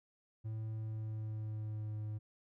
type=tone with pitch glide; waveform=triangle; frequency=110 to 106.93 Hz; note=A2 to A2; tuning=0 to -49 cents; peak=-36 dBFS; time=0.44-2.19 s; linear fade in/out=20 ms; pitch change=-49 cents; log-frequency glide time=0.71-1.96 s; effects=none